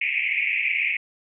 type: band-pass noise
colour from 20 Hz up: pink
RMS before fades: -24 dBFS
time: 0.01-0.97 s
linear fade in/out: 5 ms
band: 2100 to 2600 Hz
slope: 96 dB/octave
effects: none